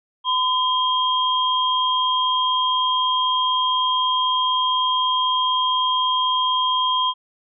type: tone pair together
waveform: sine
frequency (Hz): 1015 / 3222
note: B5 / G7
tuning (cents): +47 / +47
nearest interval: octave + minor sixth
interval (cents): 2000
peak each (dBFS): -19 / -21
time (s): 0.24-7.14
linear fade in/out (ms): 50
effects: none